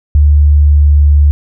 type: tone with pitch glide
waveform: sine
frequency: 73.42 to 72.91 Hz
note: D2 to D2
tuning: 0 to -12 cents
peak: -3 dBFS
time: 0.15-1.31 s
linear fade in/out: 0 ms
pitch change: -12 cents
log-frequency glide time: 0.58-1.08 s
effects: none